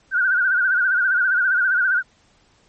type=tone with vibrato; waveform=sine; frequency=1491 Hz; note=F#6; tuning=13 cents sharp; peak=-15 dBFS; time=0.11-2.03 s; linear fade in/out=50 ms; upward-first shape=sine; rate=15 Hz; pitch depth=90 cents each way; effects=pink hiss -58 dBFS RMS until 2.68 s + MP3 32 kbps